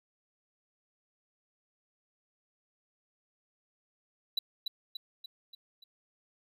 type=tone with echo; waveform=triangle; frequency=3951 Hz; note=B7; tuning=in tune; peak=-25 dBFS; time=4.37-4.39 s; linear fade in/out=5 ms; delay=290 ms; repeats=5; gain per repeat=-5 dB; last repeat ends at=5.84 s; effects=none